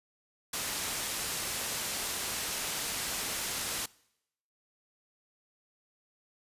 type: low-pass noise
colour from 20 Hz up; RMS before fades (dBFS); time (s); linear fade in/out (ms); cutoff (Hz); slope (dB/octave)
white; -35; 0.53-3.86; 5; 11000; 12
effects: noise-tail reverb RT60 0.8 s tail -23 dB re dry + resampled to 32000 Hz